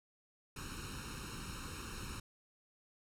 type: noise with comb filter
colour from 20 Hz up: pink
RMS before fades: -45 dBFS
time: 0.56-2.2 s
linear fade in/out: 5 ms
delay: 0.74 ms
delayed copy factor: +0.95
effects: low-pass 11000 Hz 12 dB/octave